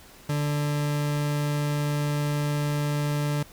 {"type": "tone", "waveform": "40% pulse", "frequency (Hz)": 146.83, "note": "D3", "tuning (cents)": 0, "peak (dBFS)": -23, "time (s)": [0.29, 3.43], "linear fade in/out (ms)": 5, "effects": ["pink hiss -50 dBFS RMS until 3.52 s"]}